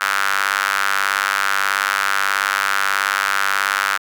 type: tone with high-pass filter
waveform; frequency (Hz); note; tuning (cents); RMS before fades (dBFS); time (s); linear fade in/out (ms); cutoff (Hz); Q
square; 49.21; G1; +7; -19; 0-3.98; 20; 1400; 3.8
effects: none